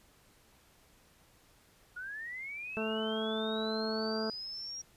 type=linear sweep; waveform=sine; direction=up; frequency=1427 to 5690 Hz; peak=-39 dBFS; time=1.96-4.82 s; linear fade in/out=10 ms
type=harmonic tone; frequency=219.4 Hz; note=A3; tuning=5 cents flat; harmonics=1 / 2 / 3 / 4 / 5 / 6 / 7; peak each=-36 / -36 / -40 / -46 / -49 / -45 / -46 dBFS; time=2.77-4.3 s; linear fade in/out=0 ms
effects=pink hiss -64 dBFS RMS until 4.96 s + resampled to 32000 Hz